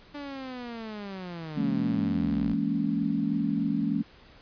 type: linear sweep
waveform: sawtooth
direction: down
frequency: 292.7 to 51.3 Hz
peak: -32 dBFS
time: 0.14-2.54 s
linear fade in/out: 10 ms
type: chord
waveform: sine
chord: A# half-diminished seventh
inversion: second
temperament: just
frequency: 167.82 / 209.8 / 233.1 / 279.7 Hz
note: E3 / G#3 / A#3 / C#4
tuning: +31 / +18 / 0 / +16 cents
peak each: -32 / -29 / -31 / -29 dBFS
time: 1.56-4.03 s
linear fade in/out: 20 ms
effects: pink hiss -54 dBFS RMS until 4.41 s + resampled to 11025 Hz